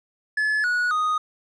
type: tone with pitch steps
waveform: triangle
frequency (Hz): 1718 / 1461.4 / 1243.2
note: A6 / F#6 / D#6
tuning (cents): -42 / -22 / -2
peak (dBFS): -18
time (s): 0.37-1.18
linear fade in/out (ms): 5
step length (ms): 270
effects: resampled to 22050 Hz + 10-bit